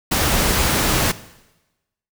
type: noise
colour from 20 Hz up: pink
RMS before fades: -18 dBFS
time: 0.11-1.12 s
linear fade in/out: 10 ms
effects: noise-tail reverb RT60 1.0 s tail -17 dB re dry